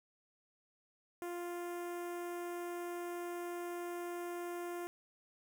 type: tone with notch filter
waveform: sawtooth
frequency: 349.2 Hz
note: F4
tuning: in tune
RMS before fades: -42 dBFS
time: 1.22-4.87 s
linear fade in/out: 0 ms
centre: 4200 Hz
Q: 0.65
effects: none